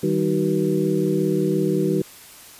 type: tone cluster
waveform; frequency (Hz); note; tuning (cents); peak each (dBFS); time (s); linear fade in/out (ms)
sine; 156.6 / 193.8 / 312.4 / 378 / 482.8; D#3 / G3 / D#4 / F#4 / B4; +11 / -20 / +7 / +37 / -39; -25 / -24 / -24 / -22 / -29; 0.03-2.02; 5
effects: white hiss -44 dBFS RMS until 2.59 s + resampled to 32000 Hz